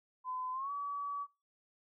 sine tone with pitch glide, 1017 to 1141.5 Hz, C6 to D6, -50 to -50 cents, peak -36 dBFS, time 0.24-1.27 s, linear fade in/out 50 ms, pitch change +200 cents, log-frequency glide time 0.52-0.71 s, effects noise-tail reverb RT60 0.3 s tail -25 dB re dry

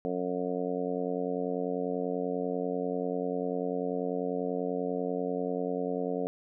harmonic tone, 90.2 Hz, F#2, 44 cents flat, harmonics 2 / 3 / 4 / 5 / 6 / 7 / 8, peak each -38 / -35 / -43 / -33 / -37 / -40 / -41 dBFS, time 0.05-6.27 s, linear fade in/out 0 ms, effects none

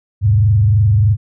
sine tone with frequency modulation, 103.83 Hz, G#2, in tune, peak -8 dBFS, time 0.21-1.17 s, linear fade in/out 50 ms, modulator 23.2 Hz, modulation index 0.63, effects none

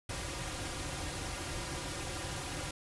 pink noise with comb filter, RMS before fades -39 dBFS, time 0.09-2.71 s, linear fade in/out 5 ms, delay 4.6 ms, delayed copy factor -0.65, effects resampled to 24000 Hz

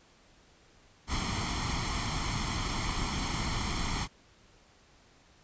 pink noise with comb filter, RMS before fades -32 dBFS, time 1.07-4.08 s, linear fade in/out 50 ms, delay 0.93 ms, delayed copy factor +0.7, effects pink hiss -61 dBFS RMS until 5.43 s + resampled to 16000 Hz

